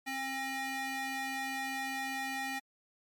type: ring-modulated tone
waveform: 30% pulse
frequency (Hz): 537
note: C5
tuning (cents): +45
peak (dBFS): -29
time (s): 0.06-2.6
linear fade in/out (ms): 20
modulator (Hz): 1340
effects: MP3 96 kbps